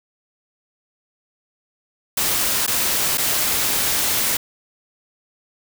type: noise with dropouts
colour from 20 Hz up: white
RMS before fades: -20 dBFS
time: 2.17-4.37 s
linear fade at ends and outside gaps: 5 ms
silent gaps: 2.665-2.676 / 3.174-3.18 s
effects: none